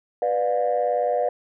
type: chord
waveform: sine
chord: B diminished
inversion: none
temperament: just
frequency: 493.9 / 592.7 / 711.2 Hz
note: B4 / D5 / F5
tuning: 0 / +16 / +31 cents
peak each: -23 dBFS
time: 0.22-1.29 s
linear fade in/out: 2 ms
effects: tanh soft clip ceiling -13 dBFS